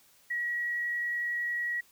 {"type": "tone with vibrato", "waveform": "sine", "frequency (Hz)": 1915, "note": "A#6", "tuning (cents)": 46, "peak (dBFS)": -29, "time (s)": [0.3, 1.81], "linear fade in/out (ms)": 10, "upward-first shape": "triangle", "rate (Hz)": 11, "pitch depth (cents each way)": 9, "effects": ["white hiss -62 dBFS RMS until 1.91 s"]}